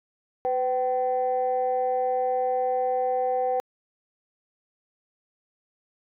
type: tone pair together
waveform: sine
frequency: 504.2 / 768 Hz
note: B4 / G5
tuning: +36 / -36 cents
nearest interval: perfect fifth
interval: 728 cents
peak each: -24 / -24 dBFS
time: 0.45-3.6 s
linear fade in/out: 0 ms
effects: tanh soft clip ceiling -16 dBFS

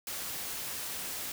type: noise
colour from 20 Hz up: white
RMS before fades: -38 dBFS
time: 0.07-1.32 s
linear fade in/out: 2 ms
effects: none

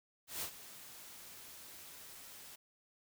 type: noise with ADSR envelope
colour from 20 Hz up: white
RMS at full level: -39 dBFS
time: 0.27-2.56 s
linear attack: 150 ms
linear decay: 82 ms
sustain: -14 dB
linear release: 11 ms
effects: none

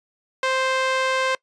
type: tone with band-pass filter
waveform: sawtooth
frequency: 523.3 Hz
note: C5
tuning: in tune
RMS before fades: -22 dBFS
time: 0.43-1.35 s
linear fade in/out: 2 ms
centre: 1800 Hz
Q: 0.64
effects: noise-tail reverb RT60 0.1 s tail -23 dB re dry + resampled to 22050 Hz

